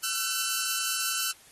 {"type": "tone pair together", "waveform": "5% pulse", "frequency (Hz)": [1345, 1512.4], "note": ["E6", "F#6"], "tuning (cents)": [34, 38], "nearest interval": "major second", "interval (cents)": 204, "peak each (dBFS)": -20, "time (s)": [0.03, 1.32], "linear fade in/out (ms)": 10, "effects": ["white hiss -55 dBFS RMS until 1.51 s", "AAC 32 kbps"]}